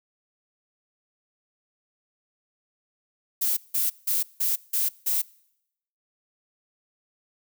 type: noise bursts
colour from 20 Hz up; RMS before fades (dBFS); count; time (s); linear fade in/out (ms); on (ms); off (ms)
violet; -24; 6; 3.41-5.22; 10; 160; 170
effects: noise-tail reverb RT60 0.8 s tail -24 dB re dry